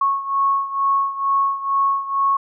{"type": "beating tone pair", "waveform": "sine", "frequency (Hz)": [1100, 1102.2], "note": ["C#6", "C#6"], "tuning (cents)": [-14, -10], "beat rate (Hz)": 2.2, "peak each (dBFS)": [-18, -22], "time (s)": [0.01, 2.37], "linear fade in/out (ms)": 5, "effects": []}